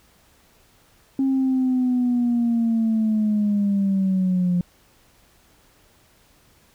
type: linear sweep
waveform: sine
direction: down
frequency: 270.3 to 175.4 Hz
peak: -16 dBFS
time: 1.19-4.61 s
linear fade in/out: 2 ms
effects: tanh soft clip ceiling -14 dBFS + pink hiss -57 dBFS RMS until 6.74 s